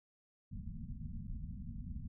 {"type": "low-pass noise", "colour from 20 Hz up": "pink", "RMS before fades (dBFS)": -44, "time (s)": [0.51, 2.08], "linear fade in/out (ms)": 10, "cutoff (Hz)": 240, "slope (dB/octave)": 96, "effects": []}